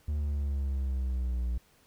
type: exponential sweep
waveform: triangle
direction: down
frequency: 75 to 59.2 Hz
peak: -26 dBFS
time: 0.08-1.58 s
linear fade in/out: 5 ms
effects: pink hiss -64 dBFS RMS until 1.86 s